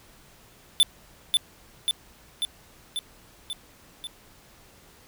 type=tone with echo; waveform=square; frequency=3520 Hz; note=A7; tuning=in tune; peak=-15 dBFS; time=0.8-0.83 s; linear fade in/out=0 ms; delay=540 ms; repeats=6; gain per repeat=-3 dB; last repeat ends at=4.07 s; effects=pink hiss -54 dBFS RMS until 5.07 s